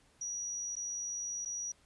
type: tone with dropouts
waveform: sine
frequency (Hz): 5800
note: F#8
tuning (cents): -35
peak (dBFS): -36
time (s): 0.21-1.72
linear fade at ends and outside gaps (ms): 5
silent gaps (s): 0.755-0.765 / 1.45-1.457
effects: pink hiss -67 dBFS RMS until 1.85 s + resampled to 24000 Hz